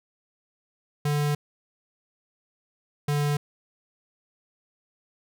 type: tone pair in turn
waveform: square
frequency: 146.83 / 146.03 Hz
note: D3 / D3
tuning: 0 / -9 cents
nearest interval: unison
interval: 9 cents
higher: first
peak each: -23 dBFS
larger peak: neither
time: 1.05-1.35 / 3.08-3.37 s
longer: first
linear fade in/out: 5 ms
effects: none